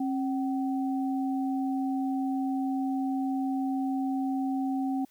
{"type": "tone pair together", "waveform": "sine", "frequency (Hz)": [269.1, 761.1], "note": ["C4", "F#5"], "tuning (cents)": [49, 49], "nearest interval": "octave + tritone", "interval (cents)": 1800, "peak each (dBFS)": [-27, -35], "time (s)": [0, 5.05], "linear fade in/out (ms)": 5, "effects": ["white hiss -65 dBFS RMS until 5.1 s"]}